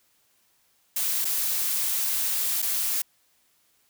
blue noise with dropouts, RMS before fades -26 dBFS, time 0.96-3.02 s, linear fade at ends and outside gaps 5 ms, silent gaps 1.247-1.251 / 2.62-2.624 s, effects white hiss -66 dBFS RMS until 3.89 s

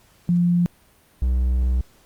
sine / triangle tone pair in turn, 174.61 / 62.7 Hz, F3 / B1, 0 / +27 cents, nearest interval octave + tritone, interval 1773 cents, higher first, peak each -15 dBFS, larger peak neither, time 0.29-0.66 / 1.22-1.81 s, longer second, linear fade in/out 0 ms, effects pink hiss -56 dBFS RMS until 2.05 s + Opus 48 kbps

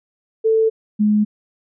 sine tone pair in turn, 443.8 / 210.5 Hz, A4 / G#3, +15 / +24 cents, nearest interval octave + minor second, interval 1291 cents, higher first, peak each -12 dBFS, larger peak neither, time 0.44-0.7 / 0.99-1.25 s, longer neither, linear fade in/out 20 ms, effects none

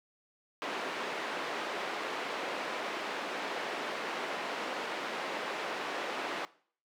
pink band-pass noise, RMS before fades -37 dBFS, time 0.62-6.45 s, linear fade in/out 0 ms, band 380 to 2800 Hz, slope 12 dB/octave, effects noise-tail reverb RT60 0.5 s tail -20 dB re dry + high-pass 200 Hz 12 dB/octave

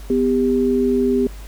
sine tone pair together, 250.5 / 397.6 Hz, B3 / G4, +25 / +25 cents, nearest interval minor sixth, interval 800 cents, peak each -17 dBFS, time 0.1-1.27 s, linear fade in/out 2 ms, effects added 50 Hz sine -32 dBFS peak until 1.47 s + pink hiss -44 dBFS RMS until 1.47 s

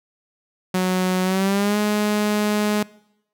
sawtooth tone with pitch glide, 184.5 to 209.5 Hz, F#3 to G#3, -5 to +15 cents, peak -14 dBFS, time 0.74-2.83 s, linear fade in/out 5 ms, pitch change +220 cents, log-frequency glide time 1.23-1.78 s, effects noise-tail reverb RT60 0.8 s tail -22 dB re dry

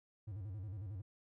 triangle tone with vibrato, 99.5 Hz, G2, 26 cents sharp, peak -40 dBFS, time 0.27-1.02 s, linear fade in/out 10 ms, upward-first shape square, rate 11 Hz, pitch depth 140 cents each way, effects none

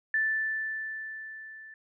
sine tone with level ramp, 1760 Hz, A6, in tune, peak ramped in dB -23 to -45 dBFS, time 0.14-1.74 s, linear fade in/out 2 ms, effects none

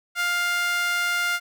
sawtooth tone with high-pass filter, 702 Hz, F5, 9 cents sharp, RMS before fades -24 dBFS, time 0.15-1.4 s, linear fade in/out 50 ms, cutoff 1600 Hz, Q 3.1, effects none

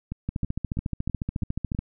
two click trains, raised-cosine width 5 ms, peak -15 / -18 dBFS, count 22 / 6, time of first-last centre 0.29-1.79 / 0.12-1.749 s, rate 14 / 3.07 Hz, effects none

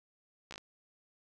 slowing click train, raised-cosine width 0.2 ms, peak -27 dBFS, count 5, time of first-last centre 0.51-0.58 s, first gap 14 ms, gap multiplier 1.15, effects none

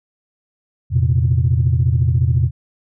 sine chord, F suspended fourth, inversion none, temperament equal with one note detuned, 85.36 / 116.54 / 130.81 Hz, F2 / Bb2 / C3, -39 / 0 / 0 cents, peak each -16 dBFS, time 0.9-2.51 s, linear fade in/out 50 ms, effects tanh soft clip ceiling -5 dBFS

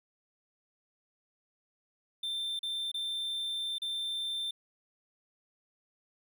triangle tone with dropouts, 3569 Hz, A7, 24 cents sharp, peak -31 dBFS, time 2.23-4.51 s, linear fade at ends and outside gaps 5 ms, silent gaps 2.592-2.63 / 2.917-2.942 / 3.784-3.818 s, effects none

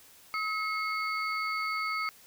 sine tone cluster, 1279 / 2172 / 4539 Hz, D#6 / C#7 / C#8, +47 / -36 / +40 cents, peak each -32 / -33 / -40 dBFS, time 0.34-2.09 s, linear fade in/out 0 ms, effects white hiss -56 dBFS RMS until 2.26 s

